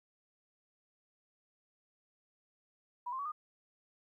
sine tone with pitch steps, 975 / 1051 / 1133 / 1221.3 Hz, B5 / C6 / C#6 / D#6, -23 / +7 / +37 / -33 cents, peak -36 dBFS, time 3.06-3.32 s, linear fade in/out 10 ms, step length 65 ms, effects 13-bit

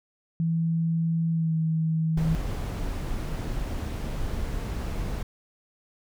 sine tone with pitch glide, 164.6 to 160.47 Hz, E3 to E3, -2 to -46 cents, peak -22 dBFS, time 0.4-2.35 s, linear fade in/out 0 ms, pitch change -44 cents, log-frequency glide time 1.31-1.55 s
brown noise, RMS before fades -30 dBFS, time 2.17-5.23 s, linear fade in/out 5 ms
effects none

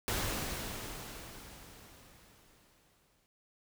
pink noise with exponential decay, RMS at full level -33 dBFS, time 0.08-3.26 s, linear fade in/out 0 ms, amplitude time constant 690 ms, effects none

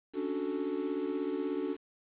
triangle chord, D major seventh, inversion third, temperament equal, 277.2 / 293.7 / 370 / 440 Hz, C#4 / D4 / F#4 / A4, 0 / 0 / 0 / 0 cents, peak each -37 / -34 / -34 / -36 dBFS, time 0.13-1.77 s, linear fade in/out 50 ms, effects resampled to 8000 Hz + 9-bit

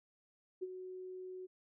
sine tone with ADSR envelope, 370 Hz, F#4, in tune, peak -35 dBFS, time 0.61-1.47 s, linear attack 20 ms, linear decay 33 ms, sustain -9 dB, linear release 21 ms, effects none

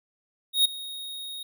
square tone with ADSR envelope, 3745 Hz, A#7, 7 cents sharp, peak -16 dBFS, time 0.53-1.43 s, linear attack 120 ms, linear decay 9 ms, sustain -19 dB, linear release 4 ms, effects none

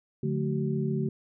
sine tone cluster, 144.2 / 177.8 / 217.6 / 379.1 Hz, D3 / F3 / A3 / F#4, -31 / +31 / -19 / +42 cents, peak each -29 / -34 / -31 / -33 dBFS, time 0.23-1.09 s, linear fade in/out 5 ms, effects none

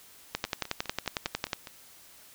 two click trains, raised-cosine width 0.2 ms, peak -23 / -11 dBFS, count 7 / 14, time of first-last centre 0.45-1.672 / 0.35-1.532 s, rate 4.91 / 11 Hz, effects white hiss -54 dBFS RMS until 2.34 s

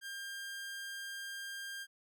sawtooth tone, 1600 Hz, G6, 35 cents sharp, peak -38 dBFS, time 0.01-1.87 s, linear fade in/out 50 ms, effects none

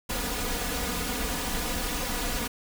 pink noise with comb filter, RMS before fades -30 dBFS, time 0.09-2.48 s, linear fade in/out 10 ms, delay 4.1 ms, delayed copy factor +1, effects none

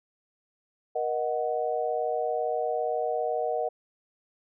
sine chord, D# minor, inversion second, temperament equal with one note detuned, 474.6 / 622.3 / 740 Hz, A#4 / D#5 / F#5, +31 / 0 / 0 cents, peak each -30 dBFS, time 0.95-3.69 s, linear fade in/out 10 ms, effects none

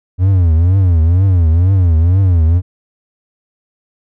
triangle tone with vibrato, 88 Hz, F2, 14 cents sharp, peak -5 dBFS, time 0.18-2.62 s, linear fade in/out 50 ms, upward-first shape triangle, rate 2.1 Hz, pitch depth 210 cents each way, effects none

